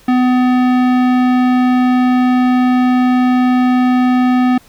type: tone with tanh clipping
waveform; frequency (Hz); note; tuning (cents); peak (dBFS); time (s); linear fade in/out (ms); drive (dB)
sine; 251.3; B3; +30; -11; 0.08-4.58; 5; 18
effects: pink hiss -46 dBFS RMS until 4.68 s